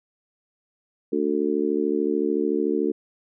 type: harmonic tone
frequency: 73.6 Hz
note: D2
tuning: 4 cents sharp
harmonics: 3 / 4 / 5 / 6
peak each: -29 / -25 / -25 / -26 dBFS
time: 1.12-2.92 s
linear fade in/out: 10 ms
effects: none